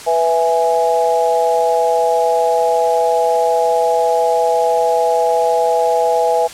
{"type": "chord", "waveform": "sine", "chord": "E major", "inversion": "second", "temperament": "equal", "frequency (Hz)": [493.9, 659.3, 830.6], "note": ["B4", "E5", "G#5"], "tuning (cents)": [0, 0, 0], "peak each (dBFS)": -16, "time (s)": [0.06, 6.48], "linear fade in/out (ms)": 20, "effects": ["white hiss -33 dBFS RMS until 6.53 s", "low-pass 9000 Hz 12 dB/octave"]}